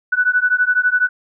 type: beating tone pair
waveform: sine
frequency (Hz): 1480 / 1492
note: F#6 / F#6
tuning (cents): 0 / +14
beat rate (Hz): 12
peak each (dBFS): -16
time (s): 0.12-1.09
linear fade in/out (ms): 10
effects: none